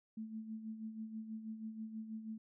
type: tone with tremolo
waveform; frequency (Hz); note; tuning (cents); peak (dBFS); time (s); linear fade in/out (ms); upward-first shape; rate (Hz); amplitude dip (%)
sine; 220; A3; 0; -40; 0.17-2.38; 5; sine; 6.2; 60
effects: none